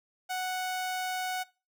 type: tone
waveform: sawtooth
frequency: 740 Hz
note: F#5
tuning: in tune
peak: -27 dBFS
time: 0.29-1.44 s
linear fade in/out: 20 ms
effects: noise-tail reverb RT60 0.3 s tail -21 dB re dry